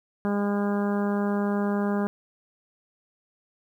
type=harmonic tone; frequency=203.2 Hz; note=G#3; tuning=38 cents flat; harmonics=1 / 2 / 3 / 4 / 5 / 6 / 7 / 8; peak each=-24 / -30 / -34 / -36 / -38 / -40 / -41 / -42 dBFS; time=0.25-2.07 s; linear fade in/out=0 ms; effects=10-bit